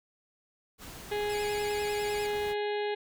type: noise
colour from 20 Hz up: pink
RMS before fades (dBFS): -45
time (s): 0.78-2.55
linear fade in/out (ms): 50
type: harmonic tone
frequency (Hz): 415.3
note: G#4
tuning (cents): 0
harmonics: 1 / 2 / 4 / 5 / 6 / 7 / 8 / 9 / 10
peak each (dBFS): -30 / -36 / -42 / -44 / -46 / -47 / -48 / -49 / -50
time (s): 1.11-2.95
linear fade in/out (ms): 10
type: tone with vibrato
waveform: 15% pulse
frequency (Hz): 2420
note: D#7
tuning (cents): -49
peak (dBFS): -34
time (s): 1.29-2.27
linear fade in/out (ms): 10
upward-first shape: triangle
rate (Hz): 10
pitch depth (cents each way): 180
effects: none